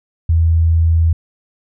sine tone, 82.2 Hz, E2, 4 cents flat, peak -9 dBFS, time 0.29-1.13 s, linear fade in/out 5 ms, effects none

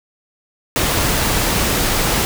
pink noise, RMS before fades -17 dBFS, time 0.76-2.25 s, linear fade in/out 0 ms, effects none

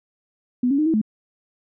sine tone with pitch steps, 247.9 / 278.2 / 306.3 / 322.8 / 215.7 Hz, B3 / C#4 / D#4 / E4 / A3, +7 / +6 / -27 / -36 / -34 cents, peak -16 dBFS, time 0.63-1.015 s, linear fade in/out 5 ms, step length 77 ms, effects none

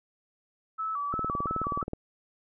sine tone with vibrato, 1224 Hz, D#6, 29 cents flat, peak -29 dBFS, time 0.78-1.84 s, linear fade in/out 20 ms, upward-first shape square, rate 2.9 Hz, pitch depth 110 cents each way
click train, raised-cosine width 2 ms, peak -20 dBFS, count 16, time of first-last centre 1.14-1.934 s, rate 18.9 Hz
effects none

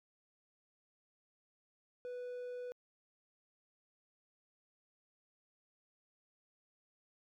triangle tone, 493.8 Hz, B4, in tune, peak -39 dBFS, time 2.05-2.72 s, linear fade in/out 0 ms, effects MP3 96 kbps

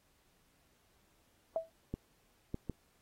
sine tone with exponential decay, 653 Hz, E5, 17 cents flat, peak -27 dBFS, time 1.56-1.7 s, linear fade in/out 1 ms, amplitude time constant 29 ms
clicks, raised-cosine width 3 ms, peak -24 dBFS, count 3, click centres 1.94 / 2.544 / 2.697 s
effects pink hiss -72 dBFS RMS until 3.01 s + AAC 48 kbps

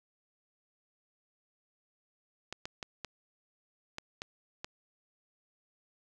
clicks, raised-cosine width 0.2 ms, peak -21 dBFS, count 7, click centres 2.526 / 2.655 / 2.828 / 3.047 / 3.984 / 4.219 / 4.645 s, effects none

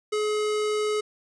square tone, 424 Hz, G#4, 36 cents sharp, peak -24 dBFS, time 0.12-1.01 s, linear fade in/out 10 ms, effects resampled to 22050 Hz + 11-bit

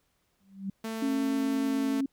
sine tone with exponential growth, 194.6 Hz, G3, 12 cents flat, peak -28 dBFS, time 0.4-0.7 s, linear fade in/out 5 ms, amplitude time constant 64 ms
sawtooth tone with pitch glide, 223.2 to 221.4 Hz, A3 to A3, +25 to +11 cents, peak -29 dBFS, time 0.84-2.01 s, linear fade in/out 5 ms, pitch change -14 cents, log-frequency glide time 1.71-1.89 s
sine tone with vibrato, 272.9 Hz, C#4, 27 cents flat, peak -26 dBFS, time 1.02-2.06 s, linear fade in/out 5 ms, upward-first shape triangle, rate 6.8 Hz, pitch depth 14 cents each way
effects pink hiss -73 dBFS RMS until 2.12 s

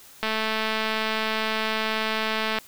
click train, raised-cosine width 0.3 ms, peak -10 dBFS, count 517, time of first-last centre 0.23-2.586 s, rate 219 Hz, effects white hiss -49 dBFS RMS until 2.67 s

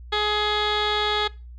15% pulse tone with low-pass filter, 420 Hz, G#4, 19 cents sharp, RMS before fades -23 dBFS, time 0.12-1.28 s, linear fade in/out 10 ms, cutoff 3300 Hz, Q 6.5, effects noise-tail reverb RT60 0.3 s tail -21 dB re dry + added 60 Hz sine -38 dBFS peak until 1.58 s

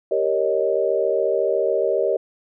sine chord, Eb dominant seventh, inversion first, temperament equal, 392 / 466.2 / 554.4 / 622.3 Hz, G4 / Bb4 / Db5 / Eb5, 0 / 0 / 0 / 0 cents, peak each -23 dBFS, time 0.11-2.17 s, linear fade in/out 5 ms, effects none

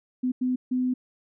sine tone bursts at uneven times, 253 Hz, B3, 42 cents sharp, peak -22 dBFS, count 3, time 0.23-0.32 / 0.41-0.56 / 0.71-0.94 s, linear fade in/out 10 ms, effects none

